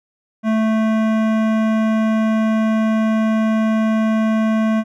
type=tone with hard clipping; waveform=sine; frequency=220 Hz; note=A3; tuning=in tune; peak=-16 dBFS; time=0.43-4.84 s; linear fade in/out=50 ms; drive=16 dB; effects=none